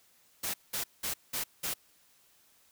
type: noise bursts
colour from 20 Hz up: white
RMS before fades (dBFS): -34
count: 5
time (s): 0.43-1.74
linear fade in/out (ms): 10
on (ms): 110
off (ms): 190
effects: white hiss -65 dBFS RMS until 2.71 s